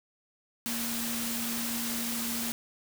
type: tone in noise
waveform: sine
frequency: 233.1 Hz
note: A#3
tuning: in tune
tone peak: -35 dBFS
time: 0.66-2.52 s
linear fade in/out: 0 ms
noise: white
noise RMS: -34 dBFS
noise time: 0.66-2.52 s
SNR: -4 dB
effects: none